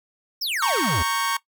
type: exponential sweep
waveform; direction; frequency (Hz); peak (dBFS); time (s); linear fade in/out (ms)
square; down; 5740 to 69.3; -24; 0.41-1.03; 10
type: chord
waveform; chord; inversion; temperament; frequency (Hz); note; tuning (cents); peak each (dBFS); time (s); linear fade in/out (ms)
sawtooth; G diminished; first; equal with one note detuned; 927.5 / 1108.7 / 1568; Bb5 / Db6 / G6; -9 / 0 / 0; -24 / -20 / -26; 0.62-1.37; 5
effects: noise-tail reverb RT60 0.1 s tail -18 dB re dry